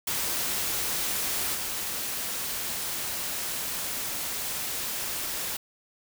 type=noise with level steps; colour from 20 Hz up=white; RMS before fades=-29 / -32 dBFS; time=0.07-5.57 s; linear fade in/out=5 ms; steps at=1.54 s; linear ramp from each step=10 ms; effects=none